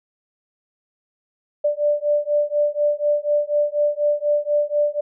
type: beating tone pair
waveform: sine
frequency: 587.3 / 591.4 Hz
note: D5 / D5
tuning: 0 / +12 cents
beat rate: 4.1 Hz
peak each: -20 dBFS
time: 1.64-5.01 s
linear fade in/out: 10 ms
effects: none